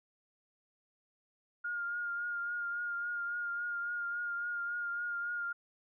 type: tone with vibrato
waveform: sine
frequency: 1415 Hz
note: F6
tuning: 22 cents sharp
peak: -34 dBFS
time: 1.64-5.53 s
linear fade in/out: 10 ms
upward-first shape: triangle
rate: 3.6 Hz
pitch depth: 29 cents each way
effects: none